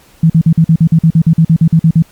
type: tone bursts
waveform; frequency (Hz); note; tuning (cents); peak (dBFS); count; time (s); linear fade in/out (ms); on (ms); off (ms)
sine; 162.7; E3; -22; -3; 16; 0.23-2.024; 5; 69; 46
effects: pink hiss -45 dBFS RMS until 2.11 s + MP3 96 kbps